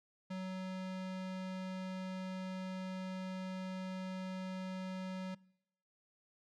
square tone, 186.9 Hz, F#3, 18 cents sharp, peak -40 dBFS, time 0.3-5.35 s, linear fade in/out 10 ms, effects noise-tail reverb RT60 0.8 s tail -24 dB re dry + low-pass 5000 Hz 12 dB/octave

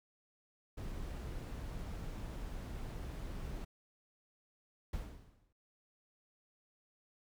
brown noise, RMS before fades -43 dBFS, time 0.77-3.65 s, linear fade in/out 10 ms
brown noise with exponential decay, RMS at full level -38 dBFS, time 4.93-5.53 s, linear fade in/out 5 ms, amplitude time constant 130 ms
effects none

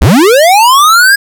square linear sweep, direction up, 41.01 to 1661.2 Hz, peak -3 dBFS, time 0.01-1.16 s, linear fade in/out 10 ms, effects none

